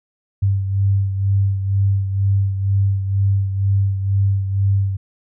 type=beating tone pair; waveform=sine; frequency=98 / 100.1 Hz; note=G2 / G2; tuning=0 / +37 cents; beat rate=2.1 Hz; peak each=-15 / -23 dBFS; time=0.42-4.97 s; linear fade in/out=10 ms; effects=none